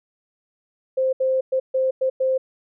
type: tone bursts at uneven times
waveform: sine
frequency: 523.3 Hz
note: C5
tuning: in tune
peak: -17 dBFS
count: 6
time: 0.97-1.13 / 1.2-1.41 / 1.52-1.6 / 1.74-1.91 / 2.01-2.1 / 2.2-2.38 s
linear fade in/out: 10 ms
effects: none